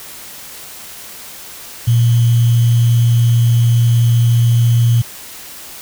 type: tone with sample-and-hold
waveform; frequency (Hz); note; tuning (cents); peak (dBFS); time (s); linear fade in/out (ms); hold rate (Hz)
sine; 117.5; A#2; +14; -8; 1.87-5.02; 10; 3150
effects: white hiss -33 dBFS RMS until 5.81 s